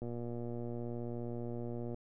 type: click train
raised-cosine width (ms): 2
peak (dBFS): -29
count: 230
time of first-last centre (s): 0.02-1.944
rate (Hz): 119
effects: none